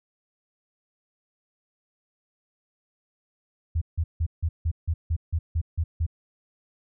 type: tone bursts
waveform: sine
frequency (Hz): 82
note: E2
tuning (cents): -9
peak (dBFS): -21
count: 11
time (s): 3.75-6.065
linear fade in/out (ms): 10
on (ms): 65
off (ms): 160
effects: none